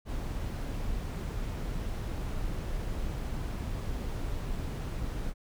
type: noise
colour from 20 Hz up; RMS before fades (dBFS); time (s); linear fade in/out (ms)
brown; -34; 0.05-5.34; 50
effects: none